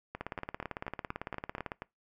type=two click trains; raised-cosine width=0.5 ms; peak=-21 / -23 dBFS; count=28 / 8; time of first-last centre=0.21-1.718 / 0.15-1.821 s; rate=17.9 / 4.19 Hz; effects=noise-tail reverb RT60 0.2 s tail -23 dB re dry